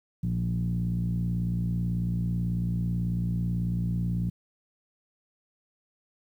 10% pulse tone with low-pass filter, 58.2 Hz, A#1, 2 cents flat, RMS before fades -28 dBFS, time 0.23-4.3 s, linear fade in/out 10 ms, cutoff 150 Hz, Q 8.3, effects 10-bit

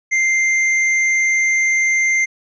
sine tone with tanh clipping, 2093 Hz, C7, in tune, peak -15 dBFS, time 0.11-2.26 s, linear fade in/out 20 ms, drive 12 dB, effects resampled to 16000 Hz

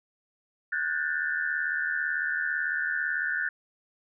sine tone cluster, 1457 / 1535 / 1629 / 1775 Hz, F#6 / G6 / G#6 / A6, -27 / -37 / -34 / +15 cents, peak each -31 / -32 / -35 / -31 dBFS, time 0.72-3.49 s, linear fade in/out 5 ms, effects none

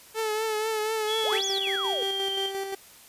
sawtooth tone with vibrato, 435.3 Hz, A4, 19 cents flat, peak -22 dBFS, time 0.14-1.41 s, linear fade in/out 50 ms, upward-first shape triangle, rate 4.1 Hz, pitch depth 48 cents each way
sine tone with pitch glide, 3366 to 3159 Hz, G#7 to G7, +23 to +13 cents, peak -28 dBFS, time 1.06-2.52 s, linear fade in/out 50 ms, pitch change -110 cents, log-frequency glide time 1.59-2.3 s
sine exponential two-way sweep, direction up then down, 434.2 to 6940 to 434.2 Hz, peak -30 dBFS, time 1.24-2.03 s, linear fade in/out 2 ms, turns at 1.45 s
30% pulse tone with tremolo, 390 Hz, G4, 9 cents flat, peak -26 dBFS, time 1.32-2.75 s, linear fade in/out 5 ms, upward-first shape square, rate 5.7 Hz, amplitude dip 40%
effects white hiss -51 dBFS RMS until 3.08 s + resampled to 32000 Hz

